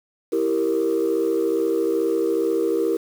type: chord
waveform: sine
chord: E diminished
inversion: none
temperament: equal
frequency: 329.6 / 392 / 466.2 Hz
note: E4 / G4 / Bb4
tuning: 0 / 0 / 0 cents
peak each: -22 / -22 / -21 dBFS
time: 0.32-2.97 s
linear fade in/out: 10 ms
effects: tanh soft clip ceiling -13 dBFS + 7-bit